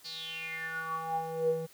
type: tone with band-pass filter sweep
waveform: square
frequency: 162.2 Hz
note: E3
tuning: 28 cents flat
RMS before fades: -35 dBFS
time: 0.04-1.67 s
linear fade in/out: 20 ms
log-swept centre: 4600 to 360 Hz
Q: 9.1
effects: white hiss -58 dBFS RMS until 1.73 s + high-pass 60 Hz 12 dB/octave